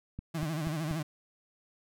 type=click train; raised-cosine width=5 ms; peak=-26 dBFS; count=4; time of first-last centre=0.19-0.911 s; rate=4.16 Hz
type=tone with vibrato; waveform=35% pulse; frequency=157.2 Hz; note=D#3; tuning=18 cents sharp; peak=-30 dBFS; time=0.34-1.03 s; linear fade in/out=10 ms; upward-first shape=sine; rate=13 Hz; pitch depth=110 cents each way
effects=none